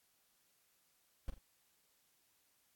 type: noise with echo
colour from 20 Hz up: brown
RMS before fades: -37 dBFS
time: 1.28-1.3 s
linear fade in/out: 2 ms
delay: 42 ms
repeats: 2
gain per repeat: -10 dB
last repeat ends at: 1.384 s
effects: white hiss -75 dBFS RMS until 2.75 s + AAC 64 kbps